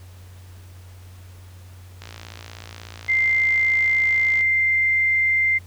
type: click train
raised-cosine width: 0.2 ms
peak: -20 dBFS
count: 136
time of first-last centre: 2.02-4.409 s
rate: 56.5 Hz
type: tone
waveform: sine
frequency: 2091 Hz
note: C7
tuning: 2 cents flat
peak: -16 dBFS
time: 3.08-5.59 s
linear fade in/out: 20 ms
effects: added 91 Hz sine -40 dBFS peak until 5.66 s + pink hiss -52 dBFS RMS until 5.66 s